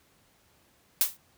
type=noise with exponential decay; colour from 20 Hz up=blue; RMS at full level=-19 dBFS; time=1.01-1.17 s; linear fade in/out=1 ms; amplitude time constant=34 ms; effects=pink hiss -64 dBFS RMS until 1.37 s + high-pass 60 Hz 12 dB/octave